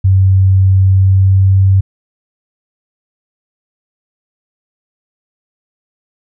sine tone with pitch glide, 95.3 to 96.24 Hz, G2 to G2, -48 to -31 cents, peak -5 dBFS, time 0.04-1.81 s, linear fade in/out 10 ms, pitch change +17 cents, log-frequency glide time 0.84-1.62 s, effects none

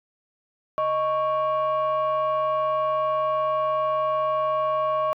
sine tone pair together, 622.2 / 1108.7 Hz, D#5 / C#6, 0 / 0 cents, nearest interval minor seventh, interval 1000 cents, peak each -22 dBFS, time 0.78-5.13 s, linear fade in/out 0 ms, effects tanh soft clip ceiling -17 dBFS

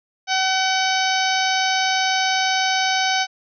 harmonic tone, 758 Hz, F#5, 42 cents sharp, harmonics 1 / 2 / 3 / 4 / 5 / 6 / 7 / 8, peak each -21 / -24 / -26 / -27 / -28 / -29 / -29 / -30 dBFS, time 0.27-3.27 s, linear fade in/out 50 ms, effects none

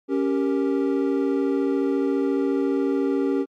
triangle chord, G diminished, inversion second, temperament equal, 277.2 / 392 / 466.2 Hz, Db4 / G4 / Bb4, 0 / 0 / 0 cents, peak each -20 / -22 / -26 dBFS, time 0.08-3.46 s, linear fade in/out 50 ms, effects MP3 96 kbps

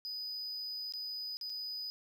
triangle tone with dropouts, 4978 Hz, D#8, in tune, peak -37 dBFS, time 0.05-1.9 s, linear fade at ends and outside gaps 0 ms, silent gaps 0.923-0.937 / 1.37-1.412 / 1.496-1.5 s, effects none

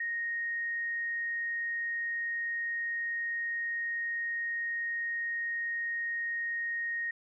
sine tone, 1864.7 Hz, A#6, in tune, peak -31 dBFS, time 0-7.11 s, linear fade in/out 5 ms, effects none

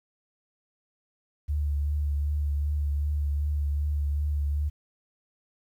sine tone with vibrato, 73 Hz, D2, 10 cents flat, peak -24 dBFS, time 1.48-4.7 s, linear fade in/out 20 ms, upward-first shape triangle, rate 2.6 Hz, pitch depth 32 cents each way, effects 10-bit

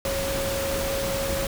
sine tone in noise, 548 Hz, C#5, 20 cents flat, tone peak -27 dBFS, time 0.05-1.47 s, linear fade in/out 2 ms, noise pink, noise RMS -29 dBFS, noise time 0.05-1.47 s, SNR -1 dB, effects none

